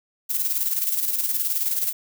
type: noise with tremolo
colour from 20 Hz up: violet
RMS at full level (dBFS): -22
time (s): 0.29-1.93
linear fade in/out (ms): 20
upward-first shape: square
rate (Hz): 19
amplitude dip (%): 50
effects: none